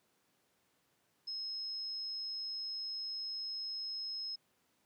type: tone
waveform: sine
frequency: 5160 Hz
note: E8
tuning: 38 cents flat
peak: -38 dBFS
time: 1.27-4.36 s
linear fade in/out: 10 ms
effects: pink hiss -75 dBFS RMS until 4.85 s + high-pass 150 Hz 12 dB/octave